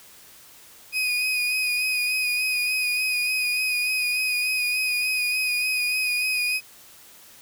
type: tone with vibrato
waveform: 35% pulse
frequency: 2489 Hz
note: D#7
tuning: in tune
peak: -20 dBFS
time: 0.92-6.61 s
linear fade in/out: 50 ms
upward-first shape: sine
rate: 3.4 Hz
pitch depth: 25 cents each way
effects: white hiss -49 dBFS RMS until 7.41 s